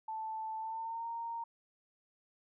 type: tone with pitch glide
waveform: sine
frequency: 880 to 925.9 Hz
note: A5 to A#5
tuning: 0 to -12 cents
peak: -37 dBFS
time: 0.08-1.44 s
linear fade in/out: 5 ms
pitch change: +88 cents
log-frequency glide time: 0.58-1.07 s
effects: none